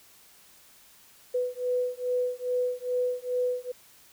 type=beating tone pair; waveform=sine; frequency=496 / 498.4 Hz; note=B4 / B4; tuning=+7 / +16 cents; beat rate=2.4 Hz; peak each=-29 dBFS; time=1.34-3.72 s; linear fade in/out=10 ms; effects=white hiss -56 dBFS RMS until 4.12 s